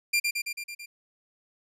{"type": "tone with echo", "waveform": "sawtooth", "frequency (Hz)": 2386, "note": "D7", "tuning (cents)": 27, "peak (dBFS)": -18, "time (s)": [0.13, 0.2], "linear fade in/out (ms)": 10, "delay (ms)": 110, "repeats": 6, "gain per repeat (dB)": -3, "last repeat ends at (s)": 0.86, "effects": ["resampled to 32000 Hz"]}